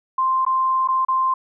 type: tone with dropouts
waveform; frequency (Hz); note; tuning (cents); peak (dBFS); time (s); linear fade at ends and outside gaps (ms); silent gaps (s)
sine; 1046.5; C6; 0; -16; 0.18-1.34; 5; 0.451-0.464 / 0.876-0.885 / 1.05-1.084
effects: none